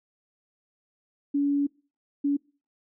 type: tone bursts at uneven times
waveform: sine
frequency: 284.2 Hz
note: C#4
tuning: 43 cents sharp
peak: -21 dBFS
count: 2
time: 1.34-1.67 / 2.24-2.37 s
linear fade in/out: 10 ms
effects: noise-tail reverb RT60 0.4 s tail -25 dB re dry